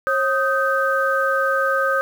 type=tone cluster; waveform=sine; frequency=541 / 1250 / 1552 Hz; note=C#5 / D#6 / G6; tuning=-42 / +8 / -18 cents; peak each=-21 dBFS; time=0.07-2.01 s; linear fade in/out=0 ms; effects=7-bit